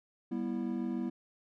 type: chord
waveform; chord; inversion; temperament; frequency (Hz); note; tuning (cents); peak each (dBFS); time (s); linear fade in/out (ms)
triangle; E minor; first; equal with one note detuned; 196 / 242.8 / 329.6; G3 / B3 / E4; 0 / -29 / 0; -36 / -33 / -36; 0.31-1.1; 10
effects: none